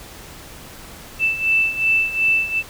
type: beating tone pair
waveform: sine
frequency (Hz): 2648 / 2650.7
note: E7 / E7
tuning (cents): +7 / +9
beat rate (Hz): 2.7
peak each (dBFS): -17 / -21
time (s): 1.19-2.63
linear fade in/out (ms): 50
effects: pink hiss -39 dBFS RMS until 2.69 s